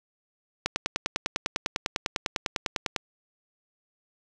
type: click train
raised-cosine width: 0.2 ms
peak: -8 dBFS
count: 24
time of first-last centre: 0.66-2.962 s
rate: 9.99 Hz
effects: none